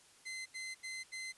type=tone bursts; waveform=sawtooth; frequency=2062 Hz; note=C7; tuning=26 cents flat; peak=-38 dBFS; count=4; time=0.25-1.327 s; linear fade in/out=20 ms; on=210 ms; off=79 ms; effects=white hiss -63 dBFS RMS until 1.37 s + resampled to 24000 Hz